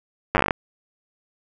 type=slowing click train; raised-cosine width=0.5 ms; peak=-3 dBFS; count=11; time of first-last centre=0.35-0.508 s; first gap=9 ms; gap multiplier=1.12; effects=none

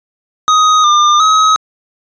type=tone with pitch steps; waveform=square; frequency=1253 / 1202 / 1273 Hz; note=D#6 / D6 / D#6; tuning=+12 / +40 / +39 cents; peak=-7 dBFS; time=0.48-1.56 s; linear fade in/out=0 ms; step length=360 ms; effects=resampled to 16000 Hz

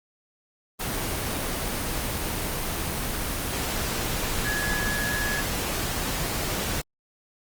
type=tone in noise; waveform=sine; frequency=1687 Hz; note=G#6; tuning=27 cents sharp; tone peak=-28 dBFS; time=4.44-5.42 s; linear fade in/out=20 ms; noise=pink; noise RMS=-28 dBFS; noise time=0.79-6.82 s; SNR=-3 dB; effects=Opus 24 kbps

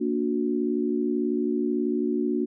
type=chord; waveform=sine; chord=Bb augmented; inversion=none; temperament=just; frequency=233.1 / 291.4 / 364.2 Hz; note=Bb3 / D4 / F#4; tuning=0 / -13 / -27 cents; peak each=-27 dBFS; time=0-2.46 s; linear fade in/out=20 ms; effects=none

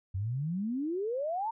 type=exponential sweep; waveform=sine; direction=up; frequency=90 to 932.3 Hz; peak=-30 dBFS; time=0.14-1.51 s; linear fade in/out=10 ms; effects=none

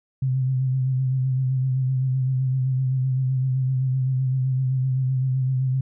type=tone with vibrato; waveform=sine; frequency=130.4 Hz; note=C3; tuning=5 cents flat; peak=-19 dBFS; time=0.22-5.81 s; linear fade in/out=5 ms; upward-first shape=sine; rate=7.8 Hz; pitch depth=36 cents each way; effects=none

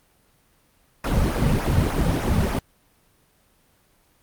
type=noise with flanger; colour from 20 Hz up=brown; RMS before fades=-21 dBFS; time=1.04-2.59 s; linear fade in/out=2 ms; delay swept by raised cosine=0.23 to 3.03 ms; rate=3.4 Hz; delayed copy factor=-0.75; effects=pink hiss -61 dBFS RMS until 4.22 s + Opus 32 kbps

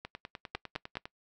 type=two click trains; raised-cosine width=0.3 ms; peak=-24 / -18 dBFS; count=11 / 3; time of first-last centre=0.05-1.055 / 0.55-0.97 s; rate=9.95 / 4.76 Hz; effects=noise-tail reverb RT60 0.1 s tail -23 dB re dry

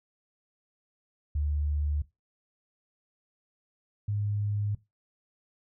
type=tone pair in turn; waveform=sine; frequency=73.7 / 103.34 Hz; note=D2 / G#2; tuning=+7 / -8 cents; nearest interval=tritone; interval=585 cents; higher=second; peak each=-26 / -27 dBFS; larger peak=first; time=1.35-2.02 / 4.08-4.75 s; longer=neither; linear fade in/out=5 ms; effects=noise-tail reverb RT60 0.2 s tail -17 dB re dry

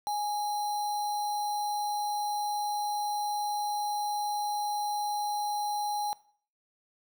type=tone with sample-and-hold; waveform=sine; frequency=830.6 Hz; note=G#5; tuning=in tune; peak=-28 dBFS; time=0.07-6.13 s; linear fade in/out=0 ms; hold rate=4900 Hz; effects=noise-tail reverb RT60 0.5 s tail -20 dB re dry

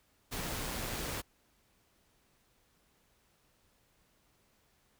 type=noise with amplitude modulation; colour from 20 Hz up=pink; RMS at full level=-37 dBFS; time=0.31-1.22 s; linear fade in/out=20 ms; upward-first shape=sine; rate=122 Hz; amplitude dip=25%; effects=pink hiss -71 dBFS RMS until 4.99 s

